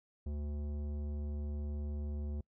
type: tone with tanh clipping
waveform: triangle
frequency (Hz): 73.42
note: D2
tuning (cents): 0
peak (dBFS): -38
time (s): 0.26-2.41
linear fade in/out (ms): 5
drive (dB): 18
effects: noise-tail reverb RT60 0.1 s tail -26 dB re dry